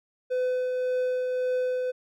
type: tone with tremolo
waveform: triangle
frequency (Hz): 505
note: B4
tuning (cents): +39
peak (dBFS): -21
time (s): 0.3-1.92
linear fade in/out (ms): 20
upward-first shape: triangle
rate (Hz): 1.8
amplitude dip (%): 30
effects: none